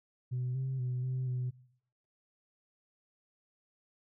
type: tone with pitch steps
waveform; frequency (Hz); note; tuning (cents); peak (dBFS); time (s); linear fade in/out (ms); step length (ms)
sine; 125.5 / 132.1 / 125.4 / 128.9 / 125.7; B2 / C3 / B2 / C3 / B2; +28 / +17 / +27 / -26 / +31; -30; 0.31-1.51; 20; 240
effects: noise-tail reverb RT60 0.7 s tail -22 dB re dry + tanh soft clip ceiling -29 dBFS